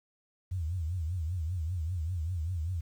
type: tone with vibrato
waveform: sine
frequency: 84.9 Hz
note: F2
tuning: 48 cents flat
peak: -30 dBFS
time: 0.51-2.81 s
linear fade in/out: 10 ms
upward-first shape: triangle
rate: 5.1 Hz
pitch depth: 210 cents each way
effects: 10-bit